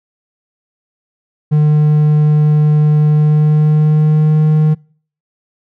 triangle tone with pitch glide, 150.9 to 154.16 Hz, D3 to D#3, +47 to -16 cents, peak -5 dBFS, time 1.51-4.75 s, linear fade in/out 20 ms, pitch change +37 cents, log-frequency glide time 3.07-4.43 s, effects noise-tail reverb RT60 0.5 s tail -26 dB re dry

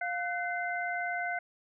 sine tone cluster, 705 / 1508 / 2076 Hz, F5 / F#6 / C7, +16 / +32 / -14 cents, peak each -34 / -35 / -37 dBFS, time 0.01-1.39 s, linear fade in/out 5 ms, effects none

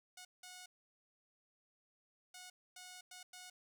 5% pulse tone bursts at uneven times, 730 Hz, F#5, 24 cents flat, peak -40 dBFS, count 6, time 0.17-0.25 / 0.43-0.66 / 2.34-2.5 / 2.76-3.01 / 3.11-3.23 / 3.33-3.5 s, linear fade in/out 5 ms, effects none

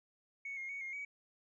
sine tone with pitch steps, 2219 / 2139 / 2230 / 2136 / 2265 Hz, C#7 / C7 / C#7 / C7 / C#7, +1 / +38 / +10 / +35 / +37 cents, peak -39 dBFS, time 0.45-1.05 s, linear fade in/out 5 ms, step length 120 ms, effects tanh soft clip ceiling -36 dBFS

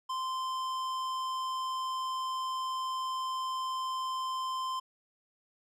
sine tone with tanh clipping, 1039 Hz, C6, 12 cents flat, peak -34 dBFS, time 0.09-4.8 s, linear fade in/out 10 ms, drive 15 dB, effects none

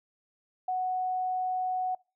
sine tone, 740 Hz, F#5, in tune, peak -27 dBFS, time 0.68-1.95 s, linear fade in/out 5 ms, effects noise-tail reverb RT60 0.3 s tail -24 dB re dry

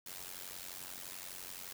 white noise with amplitude modulation, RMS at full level -43 dBFS, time 0.06-1.73 s, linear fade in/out 5 ms, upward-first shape sine, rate 91.6 Hz, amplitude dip 85%, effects none

